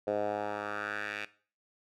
10% pulse tone with band-pass filter sweep, 103.83 Hz, G#2, in tune, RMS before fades -35 dBFS, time 0.07-1.25 s, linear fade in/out 5 ms, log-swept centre 550 to 2300 Hz, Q 2.7, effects noise-tail reverb RT60 0.4 s tail -17 dB re dry

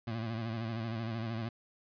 25% pulse tone with vibrato, 113.5 Hz, A#2, 46 cents flat, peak -31 dBFS, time 0.07-1.49 s, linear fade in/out 5 ms, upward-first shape sine, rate 13 Hz, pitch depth 67 cents each way, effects resampled to 11025 Hz

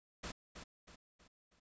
pink noise with echo, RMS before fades -44 dBFS, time 0.23-0.32 s, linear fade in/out 10 ms, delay 320 ms, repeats 4, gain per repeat -7 dB, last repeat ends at 1.6 s, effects resampled to 16000 Hz

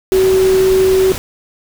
sine tone in noise, 378.1 Hz, F#4, 38 cents sharp, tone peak -8 dBFS, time 0.12-1.12 s, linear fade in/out 0 ms, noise pink, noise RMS -23 dBFS, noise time 0.12-1.18 s, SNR +12 dB, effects none

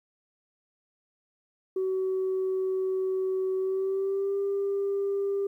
sine tone with pitch glide, 377.3 to 397.2 Hz, F#4 to G4, +34 to +23 cents, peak -24 dBFS, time 1.76-5.47 s, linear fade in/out 5 ms, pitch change +89 cents, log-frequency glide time 3.57-4.37 s, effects tanh soft clip ceiling -22 dBFS + 11-bit

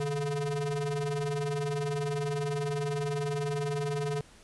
square ring-modulated tone, 140 Hz, C#3, 18 cents sharp, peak -27 dBFS, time 0-4.21 s, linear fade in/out 2 ms, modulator 290 Hz, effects pink hiss -56 dBFS RMS until 4.43 s + resampled to 24000 Hz

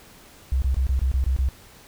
sine tone bursts, 65.41 Hz, C2, in tune, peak -18 dBFS, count 8, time 0.52-1.488 s, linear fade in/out 0 ms, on 100 ms, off 24 ms, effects pink hiss -49 dBFS RMS until 1.87 s

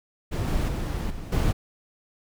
brown noise with level steps, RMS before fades -26 / -24 / -28 / -36 / -22 dBFS, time 0.31-1.53 s, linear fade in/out 20 ms, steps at 0.47 / 0.68 / 1.1 / 1.32 s, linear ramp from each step 5 ms, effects none

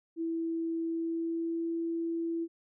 sine tone with pitch glide, 329.6 to 332.9 Hz, E4 to E4, 0 to +17 cents, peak -30 dBFS, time 0.16-2.48 s, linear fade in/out 50 ms, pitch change +17 cents, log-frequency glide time 0.84-1.68 s, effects none

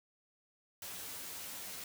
white noise with comb filter, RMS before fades -45 dBFS, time 0.82-1.84 s, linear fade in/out 2 ms, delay 11 ms, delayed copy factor +0.7, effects none

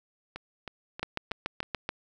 two click trains, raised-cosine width 0.3 ms, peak -22 / -14 dBFS, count 5 / 7, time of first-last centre 0.36-1.63 / 1.03-1.891 s, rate 3.15 / 6.97 Hz, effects none

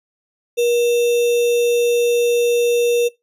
sine tone with sample-and-hold, 477 Hz, A#4, 40 cents sharp, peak -13 dBFS, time 0.57-3.09 s, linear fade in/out 20 ms, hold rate 3150 Hz, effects noise-tail reverb RT60 0.2 s tail -22 dB re dry + resampled to 32000 Hz

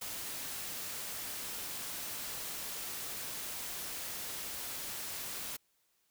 white noise, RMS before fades -41 dBFS, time 0.01-5.57 s, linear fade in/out 10 ms, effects white hiss -75 dBFS RMS until 6.1 s

